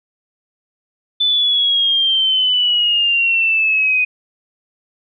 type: exponential sweep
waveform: sine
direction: down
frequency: 3520 to 2489 Hz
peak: -12 dBFS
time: 1.2-4.05 s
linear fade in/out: 10 ms
effects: none